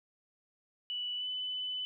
sine tone with pitch glide, 2960 to 3005 Hz, F#7 to F#7, 0 to +26 cents, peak -34 dBFS, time 0.9-1.85 s, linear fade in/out 0 ms, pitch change +26 cents, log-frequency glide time 1.16-1.26 s, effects none

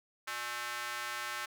square tone with high-pass filter, 120 Hz, B2, 49 cents flat, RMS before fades -39 dBFS, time 0.27-1.46 s, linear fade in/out 10 ms, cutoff 1400 Hz, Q 1.7, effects none

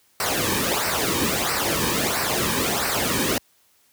pink noise with flanger, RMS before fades -23 dBFS, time 0.2-3.38 s, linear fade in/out 2 ms, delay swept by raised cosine 0.29 to 1.49 ms, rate 1.5 Hz, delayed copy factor -0.7, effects white hiss -61 dBFS RMS until 3.92 s + high-pass 60 Hz 12 dB/octave

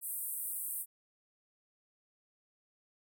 white band-pass noise, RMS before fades -39 dBFS, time 0.01-0.86 s, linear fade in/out 50 ms, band 8300 to 16000 Hz, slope 96 dB/octave, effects none

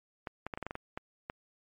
clicks, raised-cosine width 0.5 ms, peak -22 dBFS, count 10, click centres 0.272 / 0.466 / 0.538 / 0.575 / 0.627 / 0.666 / 0.709 / 0.754 / 0.975 / 1.299 s, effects MP3 64 kbps

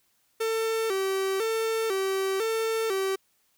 45% pulse tone with vibrato, 415.3 Hz, G#4, in tune, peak -25 dBFS, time 0.4-3.16 s, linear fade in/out 10 ms, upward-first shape square, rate 1 Hz, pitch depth 130 cents each way, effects white hiss -69 dBFS RMS until 3.57 s

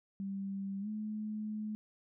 sine tone with pitch glide, 196 to 213.7 Hz, G3 to G#3, 0 to +50 cents, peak -36 dBFS, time 0.2-1.75 s, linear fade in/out 0 ms, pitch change +150 cents, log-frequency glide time 0.8-0.88 s, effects none

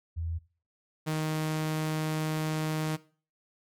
sine / sawtooth tone pair in turn, 82.9 / 156.06 Hz, E2 / D#3, +10 / +6 cents, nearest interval major seventh, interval 1096 cents, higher second, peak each -30 / -24 dBFS, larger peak second, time 0.16-0.39 / 1.06-2.97 s, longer second, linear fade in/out 20 ms, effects noise-tail reverb RT60 0.4 s tail -19 dB re dry + MP3 96 kbps

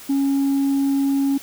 sine tone, 275.9 Hz, C#4, 8 cents flat, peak -14 dBFS, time 0.09-1.38 s, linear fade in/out 10 ms, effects tanh soft clip ceiling -15 dBFS + white hiss -40 dBFS RMS until 1.42 s

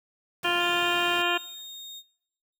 pink noise, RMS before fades -41 dBFS, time 0.43-1.22 s, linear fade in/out 2 ms
harmonic tone, 349.2 Hz, F4, in tune, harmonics 1 / 2 / 3 / 4 / 5 / 7 / 8 / 9, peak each -31 / -31 / -31 / -31 / -31 / -31 / -31 / -31 dBFS, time 0.44-1.38 s, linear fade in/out 10 ms
35% pulse tone with pitch glide, 3600 to 3703 Hz, A7 to A#7, +39 to -12 cents, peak -38 dBFS, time 0.58-2.03 s, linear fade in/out 50 ms, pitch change +49 cents, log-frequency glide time 0.73-0.93 s
effects noise-tail reverb RT60 0.9 s tail -22 dB re dry + high-pass 150 Hz 12 dB/octave

